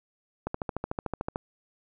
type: click train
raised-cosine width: 1 ms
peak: -16 dBFS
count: 13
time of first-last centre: 0.47-1.359 s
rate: 13.5 Hz
effects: none